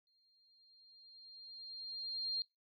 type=tone with exponential growth; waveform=sine; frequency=4203 Hz; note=C8; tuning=7 cents sharp; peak=-34 dBFS; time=0.07-2.42 s; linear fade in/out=1 ms; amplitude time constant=510 ms; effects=noise-tail reverb RT60 0.2 s tail -23 dB re dry